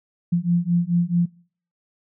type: beating tone pair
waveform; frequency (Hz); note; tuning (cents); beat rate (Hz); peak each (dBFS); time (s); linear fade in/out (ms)
sine; 170.9 / 175.5; F3 / F3; -37 / +9; 4.6; -21 / -20; 0.32-1.26; 10
effects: noise-tail reverb RT60 0.5 s tail -24 dB re dry